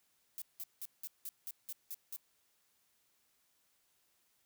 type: noise bursts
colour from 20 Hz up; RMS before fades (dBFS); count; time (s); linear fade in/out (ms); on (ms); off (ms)
violet; -43; 9; 0.38-2.162; 0; 38; 180
effects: white hiss -75 dBFS RMS until 4.45 s